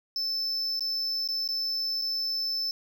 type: tone with dropouts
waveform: triangle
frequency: 5274 Hz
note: E8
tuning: in tune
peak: -26 dBFS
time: 0.16-2.71 s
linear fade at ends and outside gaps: 1 ms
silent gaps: 0.794-0.807 / 1.276-1.287 / 1.477-1.488 / 2.015-2.02 s
effects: none